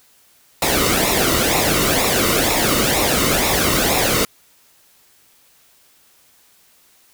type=noise with flanger; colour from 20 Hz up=pink; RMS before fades=-17 dBFS; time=0.62-4.25 s; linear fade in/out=2 ms; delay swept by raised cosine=0.64 to 1.24 ms; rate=2.1 Hz; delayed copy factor=-0.65; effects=white hiss -54 dBFS RMS until 7.13 s